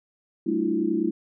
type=tone cluster; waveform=sine; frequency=193.5 / 222.1 / 292.2 / 327.7 / 358.2 Hz; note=G3 / A3 / D4 / E4 / F4; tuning=-22 / +16 / -9 / -10 / +44 cents; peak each=-31 / -29 / -30 / -24 / -31 dBFS; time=0.46-1.11 s; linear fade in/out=10 ms; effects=none